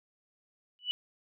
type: tone with exponential growth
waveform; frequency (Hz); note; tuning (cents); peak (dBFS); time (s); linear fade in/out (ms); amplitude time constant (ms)
sine; 2960; F#7; 0; -24; 0.79-0.91; 0; 25
effects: none